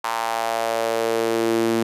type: tone with high-pass filter sweep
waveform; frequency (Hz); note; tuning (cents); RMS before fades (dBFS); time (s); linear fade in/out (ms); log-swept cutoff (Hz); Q
sawtooth; 114.1; A#2; -37; -22; 0.04-1.83; 5; 960 to 280; 3.4
effects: resampled to 32000 Hz